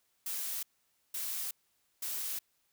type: noise bursts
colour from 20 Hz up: blue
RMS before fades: -37 dBFS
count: 3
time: 0.26-2.39 s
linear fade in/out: 5 ms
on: 370 ms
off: 510 ms
effects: white hiss -75 dBFS RMS until 2.72 s